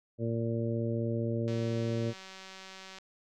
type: harmonic tone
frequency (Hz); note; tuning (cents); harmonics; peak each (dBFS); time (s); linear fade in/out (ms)
115.4; A#2; -17; 1 / 2 / 3 / 4 / 5; -32 / -35 / -37 / -38 / -39; 0.18-2.14; 50
type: click train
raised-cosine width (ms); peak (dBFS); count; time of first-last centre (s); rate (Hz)
0.2; -30; 287; 1.48-2.985; 190
effects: none